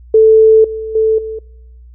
sine tone with level steps, 440 Hz, A4, in tune, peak -3 / -19 / -8 / -20 dBFS, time 0.14-1.39 s, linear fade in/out 5 ms, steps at 0.64 / 0.95 / 1.18 s, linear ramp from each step 5 ms, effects noise-tail reverb RT60 0.9 s tail -26 dB re dry + added 60 Hz sine -35 dBFS peak until 1.94 s

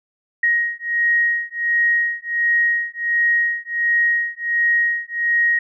sine beating tone pair, 1881 / 1882.4 Hz, A#6 / A#6, +15 / +16 cents, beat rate 1.4 Hz, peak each -19 dBFS, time 0.43-5.59 s, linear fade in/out 5 ms, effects none

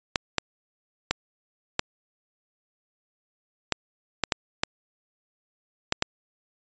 clicks, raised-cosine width 0.2 ms, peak -4 dBFS, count 10, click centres 0.158 / 0.383 / 1.11 / 1.794 / 3.723 / 4.237 / 4.322 / 4.635 / 5.924 / 6.024 s, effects resampled to 16000 Hz

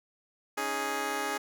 10% pulse chord, C# suspended second, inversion none, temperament just, 277.2 / 311.8 / 415.8 Hz, C#4 / D#4 / G#4, 0 / +4 / +2 cents, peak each -29 / -30 / -25 dBFS, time 0.57-1.38 s, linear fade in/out 10 ms, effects none

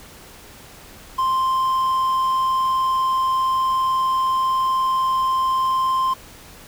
triangle tone with quantisation, 1046.5 Hz, C6, in tune, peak -15 dBFS, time 1.18-6.14 s, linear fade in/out 10 ms, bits 7, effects pink hiss -43 dBFS RMS until 6.67 s

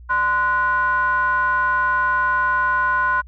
triangle ring-modulated tone, 220 Hz, A3, in tune, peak -11 dBFS, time 0.09-3.22 s, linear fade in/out 20 ms, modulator 1250 Hz, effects added 60 Hz sine -38 dBFS peak until 3.27 s

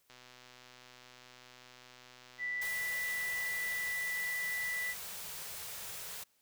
click train, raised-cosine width 0.2 ms, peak -37 dBFS, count 474, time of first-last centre 0.1-3.884 s, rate 125 Hz
sine tone, 1975.5 Hz, B6, in tune, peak -34 dBFS, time 2.38-4.95 s, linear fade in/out 50 ms
white band-stop noise, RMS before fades -44 dBFS, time 2.61-6.24 s, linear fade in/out 10 ms, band 210 to 380 Hz, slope 96 dB/octave
effects white hiss -73 dBFS RMS until 6.41 s

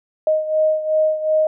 sine beating tone pair, 622.3 / 625 Hz, D#5 / D#5, 0 / +8 cents, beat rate 2.7 Hz, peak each -16 / -21 dBFS, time 0.27-1.47 s, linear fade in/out 2 ms, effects none

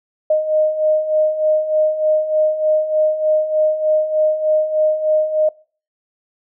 sine beating tone pair, 616 / 619.3 Hz, D#5 / D#5, -17 / -8 cents, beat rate 3.3 Hz, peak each -20 / -14 dBFS, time 0.3-5.49 s, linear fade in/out 5 ms, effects noise-tail reverb RT60 0.4 s tail -23 dB re dry

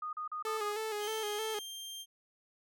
sine tone bursts, 1234 Hz, D#6, 15 cents flat, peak -36 dBFS, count 5, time 0.02-0.722 s, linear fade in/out 5 ms, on 110 ms, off 38 ms
sawtooth tone with vibrato, 427.7 Hz, A4, 49 cents flat, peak -31 dBFS, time 0.45-1.59 s, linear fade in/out 2 ms, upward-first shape square, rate 3.2 Hz, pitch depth 45 cents each way
sawtooth tone with pitch glide, 3136 to 3180 Hz, G7 to G7, 0 to +24 cents, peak -39 dBFS, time 0.99-2.06 s, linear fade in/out 50 ms, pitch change +24 cents, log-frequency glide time 1.16-1.3 s
effects none

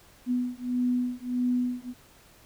sine beating tone pair, 246.9 / 248.5 Hz, B3 / B3, 0 / +11 cents, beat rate 1.6 Hz, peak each -28 dBFS, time 0.26-1.94 s, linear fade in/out 50 ms, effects pink hiss -56 dBFS RMS until 2.45 s

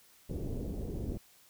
pink low-pass noise, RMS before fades -37 dBFS, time 0.29-1.18 s, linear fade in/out 10 ms, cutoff 470 Hz, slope 24 dB/octave, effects white hiss -62 dBFS RMS until 1.49 s

